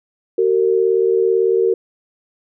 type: tone pair together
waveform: sine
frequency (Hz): 378.4 / 456.4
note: F#4 / A#4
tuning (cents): +39 / -37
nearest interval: minor third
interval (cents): 324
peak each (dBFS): -15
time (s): 0.38-1.74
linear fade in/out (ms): 5
effects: none